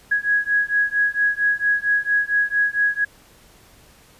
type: beating tone pair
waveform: sine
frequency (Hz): 1661.2 / 1665.6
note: G#6 / G#6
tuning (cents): 0 / +5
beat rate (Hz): 4.4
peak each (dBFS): -20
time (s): 0.11-3.05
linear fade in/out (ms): 10
effects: pink hiss -51 dBFS RMS until 4.19 s + resampled to 32000 Hz